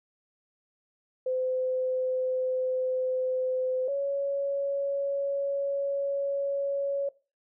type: tone pair in turn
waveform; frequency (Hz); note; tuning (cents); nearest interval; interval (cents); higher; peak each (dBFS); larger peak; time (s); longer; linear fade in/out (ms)
sine; 513 / 558.2; C5 / C#5; -34 / +12; minor second; 146; second; -26; neither; 1.26-3.88 / 3.88-7.09; second; 5
effects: noise-tail reverb RT60 0.3 s tail -18 dB re dry